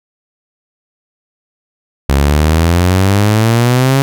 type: exponential sweep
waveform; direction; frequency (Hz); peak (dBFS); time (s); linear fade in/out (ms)
sawtooth; up; 67.5 to 138.59; -4; 2.09-4.02; 0
effects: none